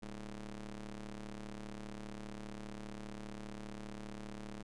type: ring-modulated tone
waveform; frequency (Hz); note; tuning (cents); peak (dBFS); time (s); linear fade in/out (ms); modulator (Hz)
sawtooth; 110; A2; 0; -37; 0.02-4.63; 10; 92.5
effects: resampled to 22050 Hz